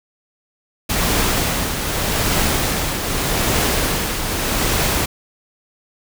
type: noise with tremolo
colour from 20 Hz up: pink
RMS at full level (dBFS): -17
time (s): 0.89-5.06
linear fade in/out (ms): 10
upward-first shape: triangle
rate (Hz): 0.83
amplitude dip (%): 50
effects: none